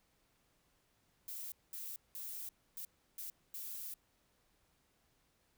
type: noise bursts at uneven times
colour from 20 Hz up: violet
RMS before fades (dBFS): -45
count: 6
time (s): 1.28-1.52 / 1.73-1.96 / 2.15-2.49 / 2.77-2.85 / 3.18-3.3 / 3.54-3.94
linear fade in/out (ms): 2
effects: pink hiss -75 dBFS RMS until 5.57 s

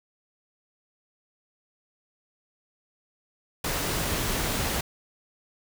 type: noise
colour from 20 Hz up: pink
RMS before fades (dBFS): -28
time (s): 3.64-4.81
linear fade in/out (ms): 5
effects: none

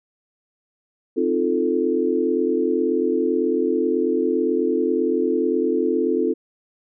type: chord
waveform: sine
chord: F dominant seventh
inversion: second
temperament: equal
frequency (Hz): 261.6 / 311.1 / 349.2 / 440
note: C4 / Eb4 / F4 / A4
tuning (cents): 0 / 0 / 0 / 0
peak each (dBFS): -24 / -25 / -22 / -22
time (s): 1.16-6.34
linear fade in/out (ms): 20
effects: none

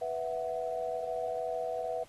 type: chord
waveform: sine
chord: B suspended fourth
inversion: none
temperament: just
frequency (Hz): 493.9 / 658.5 / 740.8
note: B4 / E5 / F#5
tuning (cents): 0 / -2 / +2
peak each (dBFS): -36 / -35 / -38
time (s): 0.01-2.04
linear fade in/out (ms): 10
effects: pink hiss -59 dBFS RMS until 2.08 s + AAC 32 kbps

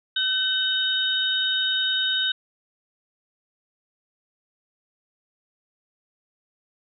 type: tone cluster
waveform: sine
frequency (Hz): 1525 / 3023 / 3722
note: G6 / F#7 / A#7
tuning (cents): -48 / +36 / -3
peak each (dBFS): -27 / -27 / -23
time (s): 0.16-2.32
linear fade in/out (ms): 5
effects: none

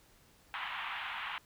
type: band-pass noise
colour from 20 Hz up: pink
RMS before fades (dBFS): -40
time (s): 0.54-1.38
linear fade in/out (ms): 0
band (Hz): 830 to 3300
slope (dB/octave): 48
effects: pink hiss -64 dBFS RMS until 1.45 s

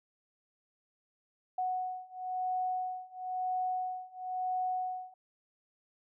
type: beating tone pair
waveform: sine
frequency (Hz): 738 / 738.99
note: F#5 / F#5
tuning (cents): -5 / -2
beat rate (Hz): 0.99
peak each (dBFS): -36 / -35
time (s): 1.58-5.14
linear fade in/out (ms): 5
effects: none

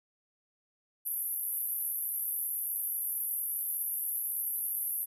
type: band-pass noise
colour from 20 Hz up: pink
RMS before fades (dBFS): -34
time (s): 1.05-5.06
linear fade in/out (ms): 20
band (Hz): 11000 to 13000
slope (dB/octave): 96
effects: resampled to 32000 Hz

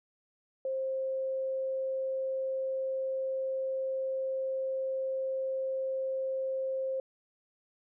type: tone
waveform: sine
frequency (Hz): 529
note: C5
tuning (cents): +19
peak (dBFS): -30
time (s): 0.65-7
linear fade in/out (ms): 2
effects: none

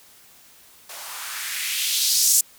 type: noise with band-pass filter sweep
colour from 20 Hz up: violet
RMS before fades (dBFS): -23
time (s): 0.89-2.41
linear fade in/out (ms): 5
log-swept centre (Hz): 650 to 7300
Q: 2
effects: white hiss -51 dBFS RMS until 2.58 s

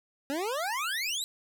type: exponential sweep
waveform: 25% pulse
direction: up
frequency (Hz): 268.2 to 4072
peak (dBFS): -26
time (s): 0.3-1.24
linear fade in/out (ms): 0
effects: none

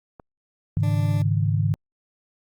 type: click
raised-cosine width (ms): 1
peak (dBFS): -27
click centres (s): 0.198
type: chord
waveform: sine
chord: Ab suspended fourth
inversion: none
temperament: equal with one note detuned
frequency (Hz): 103.83 / 138.59 / 156.65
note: Ab2 / Db3 / Eb3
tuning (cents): 0 / 0 / +12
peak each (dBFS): -21 / -25 / -24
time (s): 0.77-1.74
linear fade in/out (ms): 0
type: tone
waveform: 20% pulse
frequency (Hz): 293.7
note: D4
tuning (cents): 0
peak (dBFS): -29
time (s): 0.83-1.22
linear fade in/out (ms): 2
effects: Opus 48 kbps

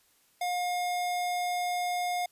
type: tone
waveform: square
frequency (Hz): 714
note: F5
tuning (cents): +38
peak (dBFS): -29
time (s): 0.41-2.26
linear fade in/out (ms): 5
effects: white hiss -66 dBFS RMS until 2.31 s + resampled to 32000 Hz

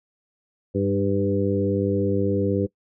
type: harmonic tone with a mistuned harmonic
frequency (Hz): 99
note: G2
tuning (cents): +18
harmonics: 1 / 2 / 3 / 4 / 5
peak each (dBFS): -26 / -26 / -26 / -26 / -26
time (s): 0.74-2.67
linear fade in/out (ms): 20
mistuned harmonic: 3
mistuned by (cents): +16
effects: noise-tail reverb RT60 0.1 s tail -22 dB re dry

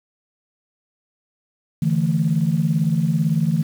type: chord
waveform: sine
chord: D suspended second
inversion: none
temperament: equal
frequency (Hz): 146.83 / 164.81 / 220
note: D3 / E3 / A3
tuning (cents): 0 / 0 / 0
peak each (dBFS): -21 / -18 / -23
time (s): 1.82-3.63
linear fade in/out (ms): 5
effects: tanh soft clip ceiling -7 dBFS + 7-bit

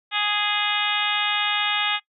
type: harmonic tone with a mistuned harmonic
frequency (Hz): 415.3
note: G#4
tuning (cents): 0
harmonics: 2 / 3 / 4 / 5 / 6 / 7 / 8 / 9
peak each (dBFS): -29 / -29 / -29 / -29 / -29 / -29 / -29 / -29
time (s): 0.11-2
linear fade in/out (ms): 50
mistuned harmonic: 9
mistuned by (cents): -35
effects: noise-tail reverb RT60 0.1 s tail -20 dB re dry

